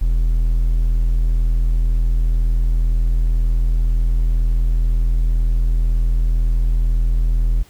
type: tone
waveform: triangle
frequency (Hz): 41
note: E1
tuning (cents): -9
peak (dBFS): -11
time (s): 0.01-7.63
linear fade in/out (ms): 10
effects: pink hiss -50 dBFS RMS until 7.69 s